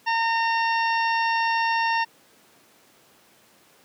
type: harmonic tone with a mistuned harmonic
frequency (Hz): 914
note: A#5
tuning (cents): -34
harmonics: 1 / 2 / 3 / 4 / 5 / 6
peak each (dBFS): -22 / -26 / -30 / -40 / -41 / -35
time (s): 0.06-2.05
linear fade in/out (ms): 20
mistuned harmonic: 5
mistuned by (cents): -18
effects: pink hiss -56 dBFS RMS until 3.84 s + high-pass 200 Hz 12 dB/octave